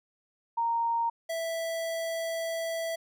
sine / square tone pair in turn, 928 / 659.2 Hz, A#5 / E5, -8 / 0 cents, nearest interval tritone, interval 592 cents, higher first, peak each -25 / -31 dBFS, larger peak first, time 0.57-1.1 / 1.29-2.96 s, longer second, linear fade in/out 10 ms, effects none

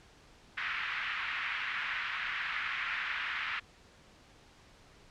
white band-pass noise, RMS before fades -36 dBFS, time 0.57-3.6 s, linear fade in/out 10 ms, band 1300 to 2400 Hz, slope 24 dB/octave, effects pink hiss -59 dBFS RMS until 5.1 s + low-pass 6000 Hz 12 dB/octave

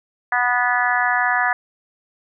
harmonic tone, 245.6 Hz, B3, 9 cents flat, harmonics 3 / 4 / 5 / 6 / 7 / 8, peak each -22 / -24 / -25 / -25 / -20 / -26 dBFS, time 0.32-1.53 s, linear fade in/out 2 ms, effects none

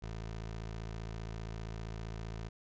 20% pulse tone, 55.2 Hz, A1, 6 cents sharp, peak -35 dBFS, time 0.02-2.49 s, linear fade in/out 10 ms, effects resampled to 16000 Hz

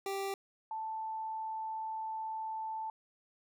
25% pulse / sine tone pair in turn, 392 / 881 Hz, G4 / A5, 0 / +2 cents, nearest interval octave + major second, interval 1402 cents, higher second, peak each -31 / -36 dBFS, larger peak first, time 0.06-0.34 / 0.71-2.9 s, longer second, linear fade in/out 2 ms, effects none

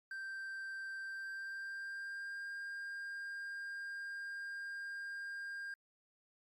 triangle tone with pitch glide, 1568 to 1604.7 Hz, G6 to G6, 0 to +40 cents, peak -40 dBFS, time 0.11-5.74 s, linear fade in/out 2 ms, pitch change +40 cents, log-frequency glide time 1.02-2.49 s, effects Opus 48 kbps

